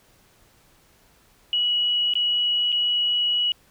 sine tone with dropouts, 2924 Hz, F#7, 21 cents flat, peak -19 dBFS, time 1.53-3.52 s, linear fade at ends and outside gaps 1 ms, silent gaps 2.137-2.154 / 2.72-2.725 s, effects pink hiss -58 dBFS RMS until 3.7 s

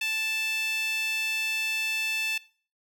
sawtooth tone with high-pass filter, 880 Hz, A5, in tune, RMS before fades -29 dBFS, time 0.01-2.38 s, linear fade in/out 5 ms, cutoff 2700 Hz, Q 4.3, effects noise-tail reverb RT60 0.4 s tail -19 dB re dry

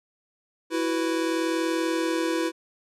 square chord, E suspended second, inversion none, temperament equal, 329.6 / 370 / 493.9 Hz, E4 / F#4 / B4, 0 / 0 / 0 cents, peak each -26 / -32 / -31 dBFS, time 0.7-2.52 s, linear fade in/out 50 ms, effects low-pass 10000 Hz 12 dB/octave

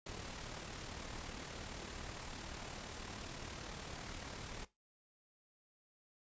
pink noise with amplitude modulation, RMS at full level -45 dBFS, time 0.06-4.65 s, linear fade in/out 5 ms, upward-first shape sine, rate 37.5 Hz, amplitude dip 45%, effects noise-tail reverb RT60 0.2 s tail -17 dB re dry + resampled to 16000 Hz

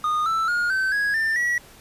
triangle tone with pitch steps, 1229 / 1324.8 / 1428.2 / 1539.5 / 1659.6 / 1789 / 1928.5 Hz, D#6 / E6 / F6 / G6 / G#6 / A6 / B6, -22 / +8 / +38 / -32 / -2 / +28 / -42 cents, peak -18 dBFS, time 0.04-1.58 s, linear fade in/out 2 ms, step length 220 ms, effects pink hiss -48 dBFS RMS until 1.8 s + resampled to 32000 Hz

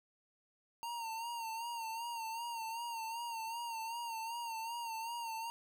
square tone with vibrato, 920 Hz, A#5, 23 cents flat, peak -40 dBFS, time 0.83-5.5 s, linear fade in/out 0 ms, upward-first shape sine, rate 2.6 Hz, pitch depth 55 cents each way, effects none

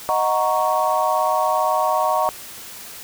sine chord, D# minor seventh, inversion none, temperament equal, 622.3 / 740 / 932.3 / 1108.7 Hz, D#5 / F#5 / A#5 / C#6, 0 / 0 / 0 / 0 cents, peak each -22 dBFS, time 0.09-2.29 s, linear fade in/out 0 ms, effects white hiss -37 dBFS RMS until 3.03 s

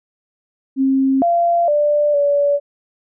sine tone with pitch steps, 267.8 / 687 / 590 / 573 Hz, C4 / F5 / D5 / D5, +40 / -29 / +8 / -43 cents, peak -12 dBFS, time 0.76-2.6 s, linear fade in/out 50 ms, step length 460 ms, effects none

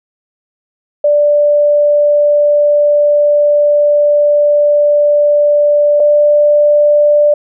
sine tone pair in turn, 587.3 / 590.1 Hz, D5 / D5, 0 / +8 cents, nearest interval unison, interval 8 cents, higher second, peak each -6 / -5 dBFS, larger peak second, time 1.04-6 / 6-7.34 s, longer first, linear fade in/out 5 ms, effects none

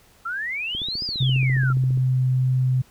sine exponential two-way sweep, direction up then down, 1313 to 5100 to 1313 Hz, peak -25 dBFS, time 0.25-1.73 s, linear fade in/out 10 ms, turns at 1.04 s
click train, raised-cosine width 3 ms, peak -24 dBFS, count 19, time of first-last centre 0.75-1.974 s, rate 14.7 Hz
sine tone with pitch glide, 130.3 to 128.73 Hz, C3 to C3, -7 to -28 cents, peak -17 dBFS, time 1.2-2.82 s, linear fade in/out 10 ms, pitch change -21 cents, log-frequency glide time 1.64-2.07 s
effects pink hiss -55 dBFS RMS until 2.9 s

